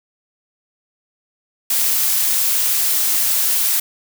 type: noise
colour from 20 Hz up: blue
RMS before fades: -17 dBFS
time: 1.7-3.8 s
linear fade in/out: 5 ms
effects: none